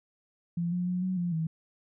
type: tone with pitch steps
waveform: sine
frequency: 171.3 / 178.3 / 180.4 / 185.7 / 174.8 / 161.1 Hz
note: F3 / F3 / F#3 / F#3 / F3 / E3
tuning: -33 / +36 / -44 / +7 / +2 / -39 cents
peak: -27 dBFS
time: 0.57-1.47 s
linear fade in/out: 5 ms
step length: 150 ms
effects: none